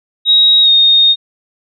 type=tone with pitch glide; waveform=sine; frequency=3800 to 3700 Hz; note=A#7 to A#7; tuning=+33 to -14 cents; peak=-5 dBFS; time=0.25-1.16 s; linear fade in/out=50 ms; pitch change=-47 cents; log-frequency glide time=0.62-0.69 s; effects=none